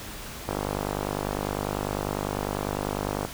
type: click train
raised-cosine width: 1 ms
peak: -13 dBFS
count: 139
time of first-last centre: 0.49-3.25 s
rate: 50 Hz
effects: pink hiss -39 dBFS RMS until 3.33 s